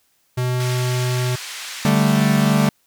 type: tone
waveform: square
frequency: 125.3 Hz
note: B2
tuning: 25 cents sharp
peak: -19 dBFS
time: 0.37-1.36 s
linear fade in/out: 10 ms
type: band-pass noise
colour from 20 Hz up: pink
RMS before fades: -32 dBFS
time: 0.6-1.89 s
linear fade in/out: 0 ms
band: 1800 to 8300 Hz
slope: 12 dB/octave
type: chord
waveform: 45% pulse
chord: D suspended fourth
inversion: none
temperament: equal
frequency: 146.83 / 196 / 220 Hz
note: D3 / G3 / A3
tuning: 0 / 0 / 0 cents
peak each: -18 dBFS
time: 1.85-2.69 s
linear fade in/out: 2 ms
effects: white hiss -63 dBFS RMS until 2.86 s